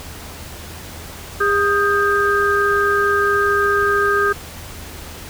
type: tone cluster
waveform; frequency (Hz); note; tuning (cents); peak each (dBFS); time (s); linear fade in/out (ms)
sine; 405.2 / 1242 / 1588; G#4 / D#6 / G6; -43 / -3 / +22; -18; 1.4-4.33; 10
effects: added 81 Hz sine -38 dBFS peak until 5.29 s + pink hiss -35 dBFS RMS until 5.29 s